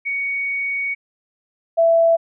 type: tone pair in turn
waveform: sine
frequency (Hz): 2236 / 664.8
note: C#7 / E5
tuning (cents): +14 / +15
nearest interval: octave + major sixth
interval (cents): 2099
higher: first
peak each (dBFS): -20 / -11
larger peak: second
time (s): 0.05-0.95 / 1.77-2.17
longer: first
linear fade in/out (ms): 20
effects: none